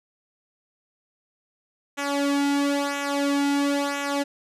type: tone with flanger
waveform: sawtooth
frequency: 283.2 Hz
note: C#4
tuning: 37 cents sharp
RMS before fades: -24 dBFS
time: 1.97-4.24 s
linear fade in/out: 20 ms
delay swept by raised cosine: 0.21 to 1.71 ms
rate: 0.99 Hz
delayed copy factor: -0.8
effects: low-pass 10000 Hz 12 dB/octave